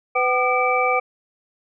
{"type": "tone cluster", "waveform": "sine", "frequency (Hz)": [502, 760, 1208, 2314], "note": ["B4", "F#5", "D6", "D7"], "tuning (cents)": [28, 46, 48, -26], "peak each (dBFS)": -22, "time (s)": [0.15, 1], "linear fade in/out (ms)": 10, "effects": []}